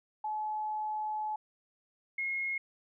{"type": "tone pair in turn", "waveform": "sine", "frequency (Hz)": [856, 2157], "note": ["A5", "C#7"], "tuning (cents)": [-48, -48], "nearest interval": "octave + major third", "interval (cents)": 1600, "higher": "second", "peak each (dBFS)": [-32, -31], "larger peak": "second", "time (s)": [[0.24, 1.36], [2.18, 2.58]], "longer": "first", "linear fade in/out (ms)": 5, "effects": []}